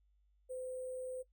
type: tone with sample-and-hold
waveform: sine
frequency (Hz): 510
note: C5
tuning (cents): -44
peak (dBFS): -40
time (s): 0.49-1.23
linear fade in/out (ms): 20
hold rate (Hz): 8820
effects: noise-tail reverb RT60 0.1 s tail -17 dB re dry + added 50 Hz sine -69 dBFS peak until 1.32 s